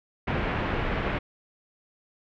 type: low-pass noise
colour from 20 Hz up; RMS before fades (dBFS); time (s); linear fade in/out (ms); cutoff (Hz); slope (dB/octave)
pink; -28; 0.27-1.19; 10; 2600; 24
effects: none